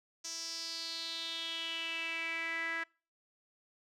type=tone with band-pass filter sweep; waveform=sawtooth; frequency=330 Hz; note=E4; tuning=2 cents sharp; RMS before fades=-39 dBFS; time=0.24-2.84 s; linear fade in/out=10 ms; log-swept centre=5900 to 1800 Hz; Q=5.5; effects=noise-tail reverb RT60 0.4 s tail -26 dB re dry